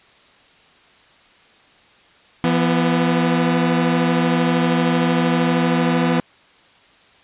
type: tone pair together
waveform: sawtooth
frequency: 168.91 / 246.9 Hz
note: E3 / B3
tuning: +43 / 0 cents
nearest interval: perfect fifth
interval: 657 cents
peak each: -14 dBFS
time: 2.44-6.2 s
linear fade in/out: 0 ms
effects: white hiss -51 dBFS RMS until 7.23 s + resampled to 8000 Hz

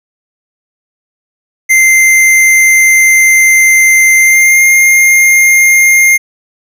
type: tone with pitch glide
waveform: square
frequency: 2085 to 2118 Hz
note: C7 to C7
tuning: -7 to +21 cents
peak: -4 dBFS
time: 1.69-6.18 s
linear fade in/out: 20 ms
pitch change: +28 cents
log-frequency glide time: 4.16-4.63 s
effects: none

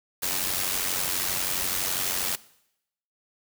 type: noise with amplitude modulation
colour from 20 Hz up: white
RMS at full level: -25 dBFS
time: 0.22-2.36 s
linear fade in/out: 10 ms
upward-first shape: sine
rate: 92.2 Hz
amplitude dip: 60%
effects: noise-tail reverb RT60 0.8 s tail -20 dB re dry

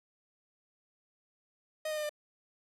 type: tone with pitch steps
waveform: 45% pulse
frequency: 622.3 / 614.1 / 606 / 598 Hz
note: D#5 / D#5 / D#5 / D5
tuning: 0 / -23 / -46 / +31 cents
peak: -33 dBFS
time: 1.85-2.094 s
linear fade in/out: 5 ms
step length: 61 ms
effects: resampled to 32000 Hz + 10-bit

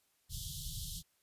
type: band-stop noise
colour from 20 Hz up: pink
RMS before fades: -42 dBFS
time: 0.29-1.03 s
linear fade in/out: 50 ms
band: 170 to 3100 Hz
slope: 96 dB/octave
effects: white hiss -75 dBFS RMS until 1.22 s + resampled to 32000 Hz

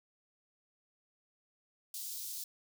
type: high-pass noise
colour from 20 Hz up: white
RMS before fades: -42 dBFS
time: 1.94-2.44 s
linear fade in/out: 2 ms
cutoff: 4000 Hz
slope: 24 dB/octave
effects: none

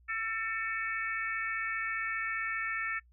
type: harmonic tone with a mistuned harmonic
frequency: 447.5 Hz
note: A4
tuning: 29 cents sharp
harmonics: 3 / 4 / 5 / 6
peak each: -38 / -35 / -37 / -44 dBFS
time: 0.08-3 s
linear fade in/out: 20 ms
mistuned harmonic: 6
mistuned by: -56 cents
effects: noise-tail reverb RT60 0.1 s tail -23 dB re dry + added 60 Hz sine -59 dBFS peak until 3.12 s

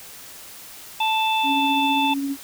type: harmonic tone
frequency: 880 Hz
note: A5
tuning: in tune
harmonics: 1 / 3 / 4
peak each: -20 / -25 / -26 dBFS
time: 1-2.14 s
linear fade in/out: 5 ms
type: tone with tremolo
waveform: sine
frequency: 277.2 Hz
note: C#4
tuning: in tune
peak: -21 dBFS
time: 1.43-2.37 s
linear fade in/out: 50 ms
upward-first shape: triangle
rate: 15 Hz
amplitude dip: 35%
effects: white hiss -41 dBFS RMS until 2.43 s

